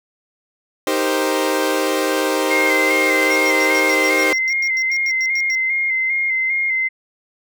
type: chord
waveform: sawtooth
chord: C minor seventh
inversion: first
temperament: equal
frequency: 311.1 / 392 / 466.2 / 523.3 Hz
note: Eb4 / G4 / Bb4 / C5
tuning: 0 / 0 / 0 / 0 cents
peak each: -18 / -18 / -22 / -17 dBFS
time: 0.87-4.33 s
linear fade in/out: 2 ms
type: tone with vibrato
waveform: sine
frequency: 2100 Hz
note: C7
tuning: 6 cents sharp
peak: -16 dBFS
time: 2.5-6.89 s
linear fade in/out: 20 ms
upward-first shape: square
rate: 2.5 Hz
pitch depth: 27 cents each way
type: tone bursts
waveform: triangle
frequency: 5588 Hz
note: F8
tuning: in tune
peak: -25 dBFS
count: 16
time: 3.31-5.55 s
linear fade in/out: 0 ms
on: 50 ms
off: 96 ms
effects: none